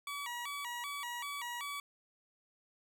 20% pulse tone with vibrato, 1046.5 Hz, C6, in tune, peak -34 dBFS, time 0.07-1.8 s, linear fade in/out 2 ms, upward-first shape square, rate 2.6 Hz, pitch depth 150 cents each way, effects none

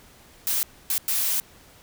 blue noise bursts at uneven times, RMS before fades -24 dBFS, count 3, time 0.47-0.63 / 0.9-0.98 / 1.08-1.4 s, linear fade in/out 0 ms, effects pink hiss -52 dBFS RMS until 1.82 s

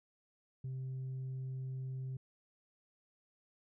sine tone with tanh clipping, 130.81 Hz, C3, in tune, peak -39 dBFS, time 0.64-2.17 s, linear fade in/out 5 ms, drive 1 dB, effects none

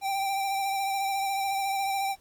square tone with vibrato, 784 Hz, G5, in tune, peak -27 dBFS, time 0.01-2.16 s, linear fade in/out 50 ms, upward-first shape sine, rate 14 Hz, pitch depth 25 cents each way, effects pink hiss -63 dBFS RMS until 2.2 s + AAC 64 kbps

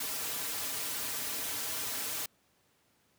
white noise with comb filter, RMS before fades -36 dBFS, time 0-2.26 s, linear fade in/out 5 ms, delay 5.5 ms, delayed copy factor -1, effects pink hiss -70 dBFS RMS until 3.18 s + high-pass 100 Hz 12 dB/octave

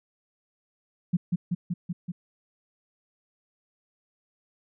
sine tone with echo, 175.7 Hz, F3, 11 cents sharp, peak -19 dBFS, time 1.13-1.17 s, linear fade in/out 10 ms, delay 190 ms, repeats 5, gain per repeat -2 dB, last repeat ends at 2.12 s, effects none

